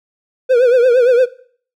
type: tone with vibrato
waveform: triangle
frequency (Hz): 493.9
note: B4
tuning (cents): 0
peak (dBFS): -6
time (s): 0.49-1.26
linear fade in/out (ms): 20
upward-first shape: triangle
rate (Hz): 8.7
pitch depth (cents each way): 120
effects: noise-tail reverb RT60 0.5 s tail -18 dB re dry